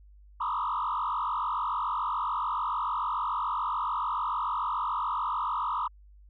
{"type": "tone with frequency modulation", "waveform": "sine", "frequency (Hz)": 1102, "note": "C#6", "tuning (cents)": -11, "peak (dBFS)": -26, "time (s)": [0.4, 5.88], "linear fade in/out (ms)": 10, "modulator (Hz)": 46.9, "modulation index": 3.7, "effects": ["tanh soft clip ceiling -24 dBFS", "added 50 Hz sine -51 dBFS peak until 6.29 s"]}